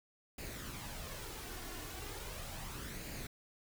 pink noise with flanger, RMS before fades -45 dBFS, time 0.38-3.27 s, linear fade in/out 5 ms, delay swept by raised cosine 0.43 to 2.83 ms, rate 0.37 Hz, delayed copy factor +0.5, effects none

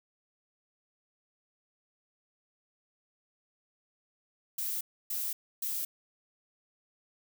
violet noise bursts, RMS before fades -34 dBFS, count 3, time 4.58-5.85 s, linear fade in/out 5 ms, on 230 ms, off 290 ms, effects none

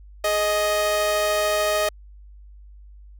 sawtooth tone pair together, 420.5 / 624 Hz, G#4 / D#5, +22 / +5 cents, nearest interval perfect fifth, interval 683 cents, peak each -25 / -16 dBFS, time 0.24-1.89 s, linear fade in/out 5 ms, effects added 50 Hz sine -42 dBFS peak until 3.19 s

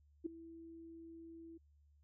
sine tone with ADSR envelope, 329.6 Hz, E4, in tune, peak -34 dBFS, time 0.24-1.58 s, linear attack 21 ms, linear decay 7 ms, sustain -17 dB, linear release 12 ms, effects added 73 Hz sine -66 dBFS peak until 2.03 s

